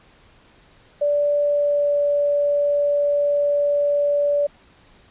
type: tone with pitch glide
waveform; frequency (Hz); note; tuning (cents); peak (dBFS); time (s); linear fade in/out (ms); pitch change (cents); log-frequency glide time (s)
sine; 582 to 578.3; D5 to D5; -16 to -27; -16; 1.01-4.47; 10; -11; 1.42-2.01
effects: pink hiss -53 dBFS RMS until 5.1 s + resampled to 8000 Hz